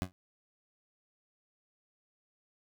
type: tone with exponential decay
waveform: 20% pulse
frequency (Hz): 91.7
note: F#2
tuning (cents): -15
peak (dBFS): -23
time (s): 0.02-0.12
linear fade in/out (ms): 0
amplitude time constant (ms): 21
effects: none